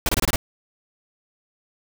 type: noise bursts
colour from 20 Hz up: pink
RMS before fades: -20 dBFS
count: 6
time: 0.06-0.36 s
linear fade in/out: 2 ms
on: 30 ms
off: 24 ms
effects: none